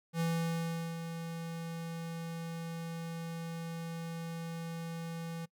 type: tone with ADSR envelope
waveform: square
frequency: 166 Hz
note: E3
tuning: 12 cents sharp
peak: -30 dBFS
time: 0.13-5.46 s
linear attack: 71 ms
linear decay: 760 ms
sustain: -9 dB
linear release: 14 ms
effects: noise-tail reverb RT60 0.1 s tail -23 dB re dry